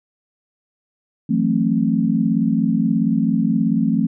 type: chord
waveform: sine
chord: F# half-diminished seventh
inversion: third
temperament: just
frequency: 166.5 / 185 / 222 / 266.4 Hz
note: E3 / F#3 / A3 / C4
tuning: +18 / 0 / +16 / +31 cents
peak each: -22 / -22 / -18 / -21 dBFS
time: 1.29-4.07 s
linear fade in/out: 10 ms
effects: none